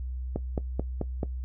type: click train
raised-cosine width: 2 ms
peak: -15 dBFS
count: 5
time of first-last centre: 0.36-1.231 s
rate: 4.59 Hz
effects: noise-tail reverb RT60 0.1 s tail -17 dB re dry + added 63 Hz sine -31 dBFS peak until 1.44 s